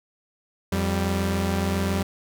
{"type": "tone pair together", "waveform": "sawtooth", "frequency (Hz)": [87.31, 196], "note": ["F2", "G3"], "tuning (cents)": [0, 0], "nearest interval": "octave + major second", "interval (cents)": 1400, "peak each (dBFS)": -21, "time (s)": [0.72, 2.03], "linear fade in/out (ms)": 5, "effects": []}